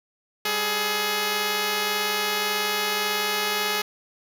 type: tone pair together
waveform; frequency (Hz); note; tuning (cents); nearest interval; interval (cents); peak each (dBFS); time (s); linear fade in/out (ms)
5% pulse; 200 / 421.8; G3 / G#4; +35 / +27; octave + minor second; 1292; -21 / -12; 0.45-3.82; 5
effects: none